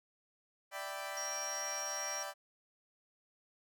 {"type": "chord", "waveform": "20% pulse", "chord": "E minor seventh", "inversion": "third", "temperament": "equal", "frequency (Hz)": [587.3, 659.3, 784, 987.8], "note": ["D5", "E5", "G5", "B5"], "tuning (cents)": [0, 0, 0, 0], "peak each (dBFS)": [-39, -43, -40, -43], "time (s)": [0.71, 2.34], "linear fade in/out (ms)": 50}
{"type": "tone", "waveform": "sine", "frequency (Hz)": 5640, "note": "F8", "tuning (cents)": 16, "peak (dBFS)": -39, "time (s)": [1.17, 2.23], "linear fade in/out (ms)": 2}
{"effects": []}